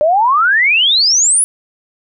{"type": "exponential sweep", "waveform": "sine", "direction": "up", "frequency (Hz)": [581, 10460], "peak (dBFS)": -8, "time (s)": [0.01, 1.44], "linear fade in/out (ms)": 0, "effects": []}